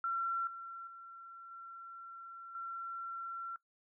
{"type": "tone with level steps", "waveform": "sine", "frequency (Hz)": 1359, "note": "F6", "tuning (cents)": -48, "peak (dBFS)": [-32, -43, -48, -46, -39], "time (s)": [0.04, 3.56], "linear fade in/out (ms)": 2, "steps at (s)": [0.47, 0.87, 1.51, 2.55], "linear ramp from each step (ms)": 2, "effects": ["noise-tail reverb RT60 0.1 s tail -19 dB re dry"]}